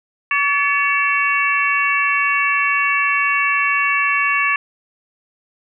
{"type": "tone cluster", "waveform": "sine", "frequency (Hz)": [1136, 1727, 2249, 2701], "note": ["C#6", "A6", "C#7", "E7"], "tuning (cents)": [42, -33, 24, 42], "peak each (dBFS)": -20, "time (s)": [0.31, 4.56], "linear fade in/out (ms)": 2, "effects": []}